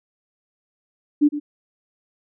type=tone with echo; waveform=sine; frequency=293.7 Hz; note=D4; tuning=in tune; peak=-11 dBFS; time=1.21-1.29 s; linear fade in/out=20 ms; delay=110 ms; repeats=1; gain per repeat=-12 dB; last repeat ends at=1.4 s; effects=none